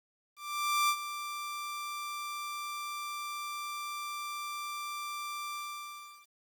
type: tone with ADSR envelope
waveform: sawtooth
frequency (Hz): 1179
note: D6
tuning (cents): +6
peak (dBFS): -21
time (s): 0.36-6.29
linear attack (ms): 530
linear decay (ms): 65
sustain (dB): -12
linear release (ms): 750
effects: 10-bit